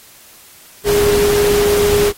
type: tone in noise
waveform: sine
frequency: 411 Hz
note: G#4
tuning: 18 cents flat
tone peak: -11 dBFS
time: 0.84-2.13 s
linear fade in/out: 50 ms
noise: pink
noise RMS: -20 dBFS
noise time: 0.84-2.13 s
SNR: +6 dB
effects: white hiss -43 dBFS RMS until 2.17 s + AAC 48 kbps